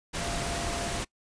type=tone in noise; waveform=sine; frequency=688 Hz; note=F5; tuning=26 cents flat; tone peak=-37 dBFS; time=0.19-1 s; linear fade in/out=20 ms; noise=pink; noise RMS=-32 dBFS; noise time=0.13-1.05 s; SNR=-8 dB; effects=noise-tail reverb RT60 0.1 s tail -22 dB re dry + resampled to 22050 Hz